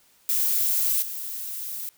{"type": "noise with level steps", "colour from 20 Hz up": "violet", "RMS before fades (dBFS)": [-23, -33], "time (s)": [0.29, 1.89], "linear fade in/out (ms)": 0, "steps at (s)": 1.02, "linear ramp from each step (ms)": 5, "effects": ["white hiss -60 dBFS RMS until 1.97 s"]}